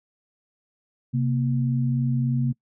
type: tone pair together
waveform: sine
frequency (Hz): 132.4 / 235.9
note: C3 / A#3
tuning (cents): +21 / +21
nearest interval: minor seventh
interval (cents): 1000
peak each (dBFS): -21 / -26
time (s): 1.13-2.53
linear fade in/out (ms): 20
effects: noise-tail reverb RT60 0.1 s tail -24 dB re dry